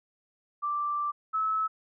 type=tone pair in turn; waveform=sine; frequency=1174.7 / 1298.3 Hz; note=D6 / E6; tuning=0 / -27 cents; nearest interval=major second; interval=173 cents; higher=second; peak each=-27 / -25 dBFS; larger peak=second; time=0.62-1.12 / 1.33-1.68 s; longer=first; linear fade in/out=20 ms; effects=none